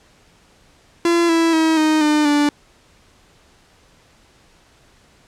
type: tone with pitch steps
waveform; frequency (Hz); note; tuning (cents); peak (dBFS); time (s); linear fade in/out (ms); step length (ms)
45% pulse; 340.6 / 330.3 / 320.4 / 310.7 / 301.3 / 292.3; F4 / E4 / E4 / D#4 / D4 / D4; -43 / +4 / -49 / -2 / +44 / -8; -13; 1.05-2.49; 2; 240
effects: pink hiss -53 dBFS RMS until 5.27 s + low-pass 8000 Hz 12 dB/octave